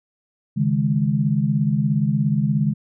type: chord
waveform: sine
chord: C# suspended second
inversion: none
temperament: equal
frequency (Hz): 138.59 / 155.56 / 207.7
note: C#3 / D#3 / G#3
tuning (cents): 0 / 0 / 0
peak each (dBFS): -21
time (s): 0.56-2.74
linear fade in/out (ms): 20
effects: none